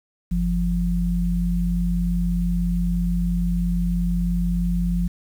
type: tone pair together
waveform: sine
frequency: 48.42 / 174.4 Hz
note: G1 / F3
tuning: -21 / -2 cents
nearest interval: octave + minor seventh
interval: 2219 cents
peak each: -22 / -21 dBFS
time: 0.31-5.08 s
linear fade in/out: 10 ms
effects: 8-bit